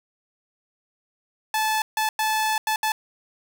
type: tone bursts at uneven times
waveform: sawtooth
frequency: 869 Hz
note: A5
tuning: 22 cents flat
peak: -17 dBFS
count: 5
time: 1.54-1.82 / 1.97-2.09 / 2.19-2.58 / 2.67-2.76 / 2.83-2.92 s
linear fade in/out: 2 ms
effects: none